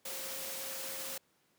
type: tone in noise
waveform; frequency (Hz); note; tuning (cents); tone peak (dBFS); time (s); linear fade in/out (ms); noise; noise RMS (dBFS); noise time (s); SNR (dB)
sine; 535; C5; +38; -49; 0.05-1.18; 5; white; -41; 0.05-1.18; -11
effects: pink hiss -72 dBFS RMS until 1.58 s + high-pass 150 Hz 12 dB/octave